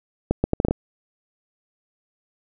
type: accelerating click train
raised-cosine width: 2 ms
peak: -5 dBFS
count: 7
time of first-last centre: 0.31-0.71 s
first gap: 130 ms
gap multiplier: 0.72
effects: none